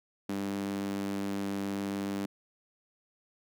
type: tone with high-pass filter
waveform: sawtooth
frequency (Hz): 99.2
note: G2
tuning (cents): +21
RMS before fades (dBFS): -34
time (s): 0.29-2.26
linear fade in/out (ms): 5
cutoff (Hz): 240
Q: 4.3
effects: none